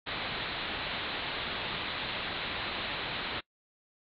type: low-pass noise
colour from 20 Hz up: white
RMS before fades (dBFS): -36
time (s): 0.06-3.41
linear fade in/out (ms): 20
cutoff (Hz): 4100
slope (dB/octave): 96
effects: noise-tail reverb RT60 0.1 s tail -23 dB re dry